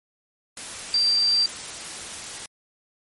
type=tone in noise; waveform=sine; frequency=4699 Hz; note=D8; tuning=in tune; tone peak=-17 dBFS; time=0.94-1.46 s; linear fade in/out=2 ms; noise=white; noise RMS=-35 dBFS; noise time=0.57-2.46 s; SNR=+15 dB; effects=MP3 48 kbps